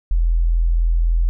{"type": "tone", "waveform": "sine", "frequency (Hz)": 41.86, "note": "E1", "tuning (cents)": 27, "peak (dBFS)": -13, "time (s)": [0.11, 1.29], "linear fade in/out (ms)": 0, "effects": []}